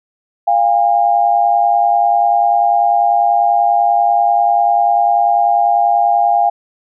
sine tone pair together, 698.5 / 808.7 Hz, F5 / G#5, 0 / -46 cents, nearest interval minor third, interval 254 cents, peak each -12 dBFS, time 0.47-6.5 s, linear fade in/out 10 ms, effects none

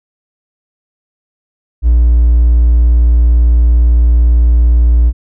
triangle tone with hard clipping, 58.9 Hz, A#1, 19 cents sharp, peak -5 dBFS, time 1.82-5.13 s, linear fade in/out 50 ms, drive 4 dB, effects none

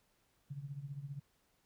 sine tone with tremolo, 140.8 Hz, C#3, 27 cents sharp, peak -38 dBFS, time 0.5-1.2 s, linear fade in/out 10 ms, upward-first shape triangle, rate 15 Hz, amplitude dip 85%, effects pink hiss -75 dBFS RMS until 1.65 s

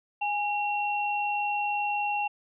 sine tone pair together, 825.6 / 2731 Hz, G#5 / F7, -10 / -39 cents, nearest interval octave + major sixth, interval 2071 cents, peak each -27 / -31 dBFS, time 0.21-2.28 s, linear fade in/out 10 ms, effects none

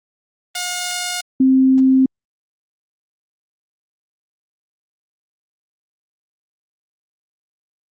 5% pulse / sine tone pair in turn, 717 / 262.9 Hz, F5 / C4, +45 / +8 cents, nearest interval octave + perfect fourth, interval 1737 cents, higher first, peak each -10 / -9 dBFS, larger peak second, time 0.55-1.21 / 1.4-2.06 s, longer neither, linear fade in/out 5 ms, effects Opus 24 kbps

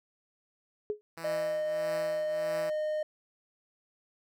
sine tone with exponential decay, 420 Hz, G#4, 19 cents sharp, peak -25 dBFS, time 0.9-1.01 s, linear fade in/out 0 ms, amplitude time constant 23 ms
5% pulse tone with tremolo, 165 Hz, E3, 2 cents sharp, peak -26 dBFS, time 1.17-2.7 s, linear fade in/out 5 ms, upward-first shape triangle, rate 1.6 Hz, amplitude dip 85%
triangle tone, 613 Hz, D#5, 26 cents flat, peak -27 dBFS, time 1.24-3.03 s, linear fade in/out 5 ms
effects none

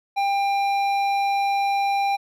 triangle tone with hard clipping, 796 Hz, G5, 26 cents sharp, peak -21 dBFS, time 0.16-2.17 s, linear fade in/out 20 ms, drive 14 dB, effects none

